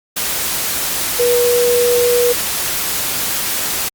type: tone in noise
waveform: sine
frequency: 484.1 Hz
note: B4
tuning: 35 cents flat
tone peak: -11 dBFS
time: 1.19-2.33 s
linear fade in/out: 10 ms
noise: white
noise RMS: -19 dBFS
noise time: 0.16-3.89 s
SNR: +5 dB
effects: Opus 48 kbps